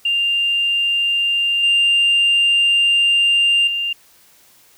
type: tone with level steps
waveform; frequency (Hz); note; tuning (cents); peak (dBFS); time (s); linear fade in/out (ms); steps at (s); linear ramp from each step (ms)
sine; 2794; F7; 0; -14 / -10 / -18; 0.05-3.93; 5; 1.63 / 3.67; 5
effects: tanh soft clip ceiling -9 dBFS + white hiss -51 dBFS RMS until 4.77 s